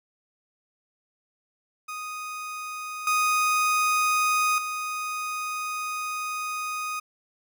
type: tone with level steps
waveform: 30% pulse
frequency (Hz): 1244.5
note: D#6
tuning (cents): 0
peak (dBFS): -30 / -18 / -26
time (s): 1.88-7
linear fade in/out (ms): 10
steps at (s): 3.07 / 4.58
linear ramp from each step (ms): 2
effects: none